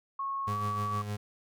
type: tone with pitch glide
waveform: sine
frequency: 1095 to 1137.6 Hz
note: C#6 to C#6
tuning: -22 to +45 cents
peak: -31 dBFS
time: 0.19-1.02 s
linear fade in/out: 5 ms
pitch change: +67 cents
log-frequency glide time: 0.47-0.55 s
type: tone with tremolo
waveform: 35% pulse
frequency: 103.83 Hz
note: G#2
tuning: in tune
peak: -30 dBFS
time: 0.47-1.17 s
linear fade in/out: 10 ms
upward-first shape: sine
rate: 6.5 Hz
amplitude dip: 50%
effects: none